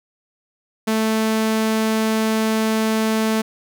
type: tone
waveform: sawtooth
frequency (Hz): 220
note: A3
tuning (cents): 0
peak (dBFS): -13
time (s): 0.87-3.42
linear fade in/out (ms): 10
effects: none